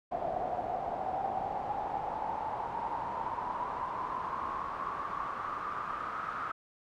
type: noise with band-pass filter sweep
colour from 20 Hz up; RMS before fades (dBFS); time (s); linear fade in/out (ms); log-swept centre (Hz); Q
brown; -36; 0.11-6.52; 10; 690 to 1300; 8.6
effects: none